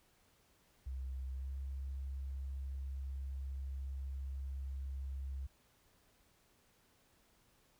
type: tone with pitch glide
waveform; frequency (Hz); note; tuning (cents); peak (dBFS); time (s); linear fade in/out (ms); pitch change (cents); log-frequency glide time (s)
sine; 65.4 to 67.39; C2 to C#2; 0 to -48; -39; 0.86-5.47; 10; +52; 1.34-1.51
effects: pink hiss -71 dBFS RMS until 7.79 s